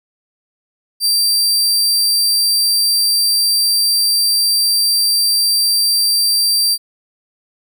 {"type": "tone", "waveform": "sawtooth", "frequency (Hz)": 4699, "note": "D8", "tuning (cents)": 0, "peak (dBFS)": -9, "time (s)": [1, 6.78], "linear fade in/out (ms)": 50, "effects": []}